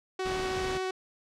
sawtooth tone with vibrato, 374.5 Hz, F#4, 21 cents sharp, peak -26 dBFS, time 0.19-0.91 s, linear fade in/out 5 ms, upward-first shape triangle, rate 13 Hz, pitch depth 9 cents each way
pink noise, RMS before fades -37 dBFS, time 0.25-0.78 s, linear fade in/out 10 ms
effects low-pass 6000 Hz 12 dB/octave

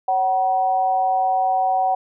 sine tone with amplitude modulation, 754 Hz, F#5, 32 cents sharp, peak -13 dBFS, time 0.08-1.95 s, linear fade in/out 5 ms, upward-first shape sine, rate 203 Hz, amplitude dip 65%, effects none

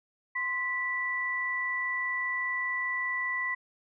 sine tone pair together, 1042 / 1967 Hz, C6 / B6, -7 / -7 cents, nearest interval major seventh, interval 1100 cents, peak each -36 / -29 dBFS, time 0.35-3.55 s, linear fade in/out 10 ms, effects none

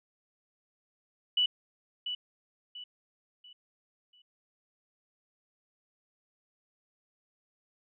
sine tone with echo, 2960 Hz, F#7, in tune, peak -23 dBFS, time 1.37-1.46 s, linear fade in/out 5 ms, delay 690 ms, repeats 4, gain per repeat -9 dB, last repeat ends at 4.22 s, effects none

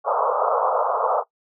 pink band-pass noise, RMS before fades -21 dBFS, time 0.04-1.24 s, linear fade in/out 50 ms, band 460 to 1300 Hz, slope 96 dB/octave, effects noise-tail reverb RT60 0.1 s tail -19 dB re dry

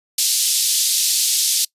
pink band-pass noise, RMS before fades -18 dBFS, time 0.18-1.65 s, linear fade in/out 5 ms, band 3900 to 13000 Hz, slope 24 dB/octave, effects noise-tail reverb RT60 0.1 s tail -24 dB re dry + resampled to 32000 Hz

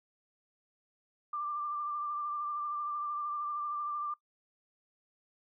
sine tone with vibrato, 1183 Hz, D6, 12 cents sharp, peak -33 dBFS, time 1.33-4.14 s, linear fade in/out 5 ms, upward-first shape sine, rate 13 Hz, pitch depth 25 cents each way, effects noise-tail reverb RT60 0.1 s tail -22 dB re dry

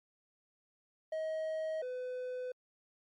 triangle tone pair in turn, 633 / 503.4 Hz, D#5 / B4, +30 / +33 cents, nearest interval major third, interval 397 cents, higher first, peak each -32 / -35 dBFS, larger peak first, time 1.12-1.82 / 1.82-2.52 s, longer neither, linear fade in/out 5 ms, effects MP3 48 kbps

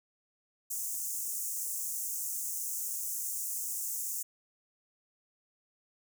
pink high-pass noise, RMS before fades -36 dBFS, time 0.7-4.23 s, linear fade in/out 10 ms, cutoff 6400 Hz, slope 48 dB/octave, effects none

